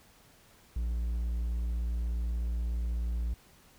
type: tone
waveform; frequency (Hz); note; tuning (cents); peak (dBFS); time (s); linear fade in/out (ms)
triangle; 58.27; A#1; 0; -27; 0.76-3.34; 5
effects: pink hiss -60 dBFS RMS until 3.78 s